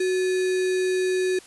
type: tone with sample-and-hold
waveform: sine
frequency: 370 Hz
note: F#4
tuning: in tune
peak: -20 dBFS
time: 0-1.39 s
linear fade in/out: 5 ms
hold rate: 2100 Hz
effects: white hiss -48 dBFS RMS until 1.46 s + resampled to 24000 Hz